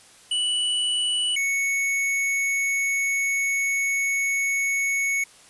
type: tone pair in turn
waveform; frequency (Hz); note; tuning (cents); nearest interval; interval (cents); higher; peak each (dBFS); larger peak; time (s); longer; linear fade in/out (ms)
square; 2957 / 2215; F#7 / C#7; -2 / -2; perfect fourth; 500; first; -22; neither; 0.31-1.36 / 1.36-5.24; second; 5
effects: white hiss -51 dBFS RMS until 5.49 s + resampled to 24000 Hz